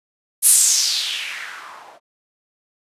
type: noise with low-pass filter sweep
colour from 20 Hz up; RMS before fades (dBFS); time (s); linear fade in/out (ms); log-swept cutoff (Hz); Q
violet; -19; 0.42-2; 50; 11000 to 650; 3.5
effects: resampled to 32000 Hz